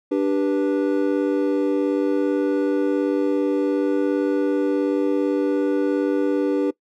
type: chord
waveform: triangle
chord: G major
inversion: second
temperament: equal with one note detuned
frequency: 293.7 / 392 / 489.3 Hz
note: D4 / G4 / B4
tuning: 0 / 0 / -16 cents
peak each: -18 / -22 / -22 dBFS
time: 0.11-6.71 s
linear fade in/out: 10 ms
effects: noise-tail reverb RT60 0.1 s tail -21 dB re dry